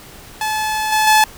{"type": "tone with level steps", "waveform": "sawtooth", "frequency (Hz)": 863, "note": "A5", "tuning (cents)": -34, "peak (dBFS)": [-14, -9, -5], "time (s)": [0.41, 1.24], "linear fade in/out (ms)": 2, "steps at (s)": [0.92, 1.07], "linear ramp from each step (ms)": 5, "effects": ["pink hiss -39 dBFS RMS until 1.37 s"]}